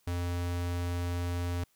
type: tone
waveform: square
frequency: 87.6 Hz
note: F2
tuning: 6 cents sharp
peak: -31 dBFS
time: 0.07-1.64 s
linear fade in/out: 5 ms
effects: white hiss -70 dBFS RMS until 1.75 s